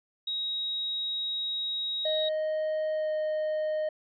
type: tone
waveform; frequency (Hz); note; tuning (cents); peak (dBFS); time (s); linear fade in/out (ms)
sine; 3800; A#7; +33; -29; 0.27-2.29; 5
type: tone with pitch glide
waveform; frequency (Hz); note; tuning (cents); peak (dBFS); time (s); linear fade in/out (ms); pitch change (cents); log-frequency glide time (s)
triangle; 622.3 to 618; D#5 to D#5; 0 to -12; -25; 2.05-3.89; 5; -12; 2.93-3.11
effects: resampled to 11025 Hz